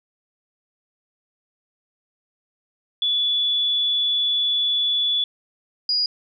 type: tone pair in turn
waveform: sine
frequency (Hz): 3436 / 4888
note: A7 / D#8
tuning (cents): -42 / -32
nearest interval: tritone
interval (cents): 610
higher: second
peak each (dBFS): -18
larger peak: neither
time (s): 3.02-5.24 / 5.89-6.06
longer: first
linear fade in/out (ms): 2
effects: none